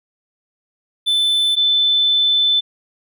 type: tone pair in turn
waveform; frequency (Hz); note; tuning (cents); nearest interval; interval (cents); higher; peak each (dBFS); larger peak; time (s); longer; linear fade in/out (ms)
triangle / sine; 3520 / 3520; A7 / A7; 0 / 0; unison; 0; neither; -12; neither; 1.06-1.56 / 1.56-2.61; second; 20
effects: none